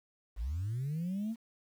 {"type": "linear sweep", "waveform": "sine", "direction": "up", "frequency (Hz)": [46.25, 233.1], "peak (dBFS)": -31, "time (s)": [0.36, 1.36], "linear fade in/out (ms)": 50, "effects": ["tanh soft clip ceiling -30 dBFS", "10-bit"]}